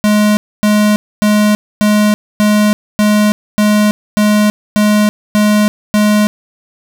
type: tone bursts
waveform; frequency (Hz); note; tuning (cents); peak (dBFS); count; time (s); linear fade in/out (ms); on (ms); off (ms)
square; 210; G#3; +19; -8; 11; 0.04-6.27; 0; 330; 260
effects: none